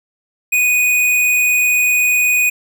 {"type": "tone", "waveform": "square", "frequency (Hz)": 2481, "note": "D#7", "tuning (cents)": -6, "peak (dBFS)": -12, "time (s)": [0.52, 2.5], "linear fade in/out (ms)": 10, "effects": []}